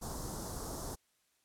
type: band-stop noise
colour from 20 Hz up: pink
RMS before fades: -41 dBFS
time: 0.01-0.96 s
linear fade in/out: 20 ms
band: 1200 to 5100 Hz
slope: 24 dB/octave
effects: white hiss -75 dBFS RMS until 1.44 s + low-pass 12000 Hz 12 dB/octave